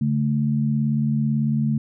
sine tone pair together, 141.93 / 220 Hz, C#3 / A3, +41 / 0 cents, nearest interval minor sixth, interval 759 cents, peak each -21 dBFS, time 0.01-1.78 s, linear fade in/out 5 ms, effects none

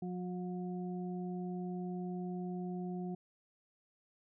harmonic tone, 180 Hz, F#3, 47 cents flat, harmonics 1 / 2 / 4, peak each -38 / -44 / -49 dBFS, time 0.02-3.15 s, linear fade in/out 5 ms, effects none

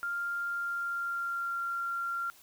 sine tone with pitch glide, 1396.9 to 1380.9 Hz, F6 to F6, 0 to -20 cents, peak -31 dBFS, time 0.03-2.3 s, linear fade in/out 0 ms, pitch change -20 cents, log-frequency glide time 0.45-1.62 s, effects white hiss -58 dBFS RMS until 2.42 s

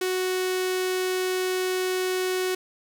sawtooth tone with notch filter, 370 Hz, F#4, in tune, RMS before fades -26 dBFS, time 0.01-2.55 s, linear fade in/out 5 ms, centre 870 Hz, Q 1.3, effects none

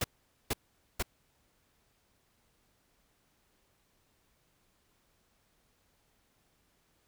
pink noise bursts, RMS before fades -31 dBFS, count 3, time 0.01-1.026 s, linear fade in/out 5 ms, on 32 ms, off 460 ms, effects pink hiss -72 dBFS RMS until 7.07 s

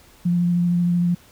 sine tone with vibrato, 174.61 Hz, F3, in tune, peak -16 dBFS, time 0.25-1.15 s, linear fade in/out 10 ms, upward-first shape sine, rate 13 Hz, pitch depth 14 cents each way, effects pink hiss -51 dBFS RMS until 1.31 s

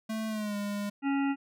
square tone with pitch glide, 220 to 204.1 Hz, A3 to G#3, 0 to -30 cents, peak -32 dBFS, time 0.09-0.9 s, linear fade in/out 10 ms, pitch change -130 cents, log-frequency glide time 0.28-0.56 s
harmonic tone, 277.2 Hz, C#4, in tune, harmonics 1 / 3 / 5 / 7 / 9 / 10, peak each -26 / -36 / -40 / -43 / -45 / -46 dBFS, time 1.02-1.36 s, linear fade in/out 50 ms
effects none

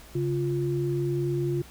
sine tone pair together, 138.68 / 349.2 Hz, C#3 / F4, +1 / 0 cents, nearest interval octave + major third, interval 1599 cents, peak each -27 dBFS, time 0.15-1.62 s, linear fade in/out 5 ms, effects added 60 Hz sine -51 dBFS peak until 1.7 s + pink hiss -50 dBFS RMS until 1.7 s

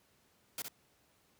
white noise with echo, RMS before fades -39 dBFS, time 0.58-0.62 s, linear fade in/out 2 ms, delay 63 ms, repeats 1, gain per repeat -5 dB, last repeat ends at 0.683 s, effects pink hiss -70 dBFS RMS until 1.39 s + high-pass 80 Hz 12 dB/octave

